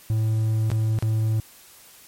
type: tone with dropouts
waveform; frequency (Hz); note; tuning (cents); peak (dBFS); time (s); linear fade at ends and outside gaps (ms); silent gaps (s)
triangle; 110; A2; 0; -17; 0.1-1.4; 0; 0.702-0.716 / 0.988-1.025
effects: white hiss -49 dBFS RMS until 2.07 s + MP3 64 kbps